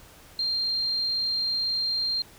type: tone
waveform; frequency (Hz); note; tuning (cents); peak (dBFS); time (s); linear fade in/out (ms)
sine; 4186; C8; 0; -24; 0.39-2.22; 2
effects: pink hiss -51 dBFS RMS until 2.38 s